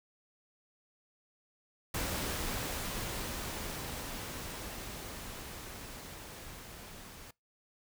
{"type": "noise with level ramp", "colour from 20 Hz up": "pink", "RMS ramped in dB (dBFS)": [-35, -50], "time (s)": [1.94, 7.31], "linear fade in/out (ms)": 5, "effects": ["noise-tail reverb RT60 0.2 s tail -24 dB re dry"]}